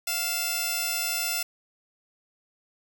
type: tone pair together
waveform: 5% pulse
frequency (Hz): 697.9 / 2637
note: F5 / E7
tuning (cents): -1 / 0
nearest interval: octave + major seventh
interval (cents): 2301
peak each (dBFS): -19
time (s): 0.07-1.43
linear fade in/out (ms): 5
effects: none